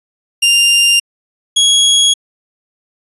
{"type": "tone pair in turn", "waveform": "sawtooth", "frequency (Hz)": [2794, 3323], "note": ["F7", "G#7"], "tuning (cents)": [0, 0], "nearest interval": "minor third", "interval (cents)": 300, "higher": "second", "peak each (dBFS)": -4, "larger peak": "neither", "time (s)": [[0.42, 1], [1.56, 2.14]], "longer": "neither", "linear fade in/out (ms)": 10, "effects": ["resampled to 24000 Hz"]}